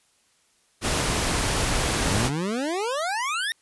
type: noise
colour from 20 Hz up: pink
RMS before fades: -24 dBFS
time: 0.81-2.31 s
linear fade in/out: 50 ms
type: exponential sweep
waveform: 25% pulse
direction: up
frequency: 84.6 to 1880 Hz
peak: -21 dBFS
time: 2.07-3.52 s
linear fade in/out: 0 ms
effects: white hiss -64 dBFS RMS until 3.61 s + resampled to 24000 Hz